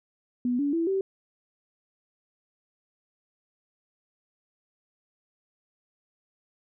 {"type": "tone with pitch steps", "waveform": "sine", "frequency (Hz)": [245.9, 285.7, 332.1, 385.9], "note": ["B3", "D4", "E4", "G4"], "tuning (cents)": [-7, -48, 13, -27], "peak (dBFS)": -23, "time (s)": [0.45, 1.01], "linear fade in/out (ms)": 2, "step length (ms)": 140, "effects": []}